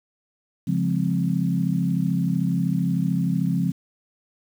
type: chord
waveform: sine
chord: Db major seventh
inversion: none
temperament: equal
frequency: 138.59 / 174.61 / 207.7 / 261.6 Hz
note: Db3 / F3 / Ab3 / C4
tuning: 0 / 0 / 0 / 0 cents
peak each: -26 / -22 / -28 / -28 dBFS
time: 0.67-3.72 s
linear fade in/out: 10 ms
effects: 8-bit